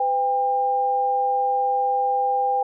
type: tone pair together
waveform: sine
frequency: 505 / 799.5 Hz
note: B4 / G5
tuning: +39 / +34 cents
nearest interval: minor sixth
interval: 795 cents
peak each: -26 / -19 dBFS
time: 0-2.63 s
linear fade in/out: 5 ms
effects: none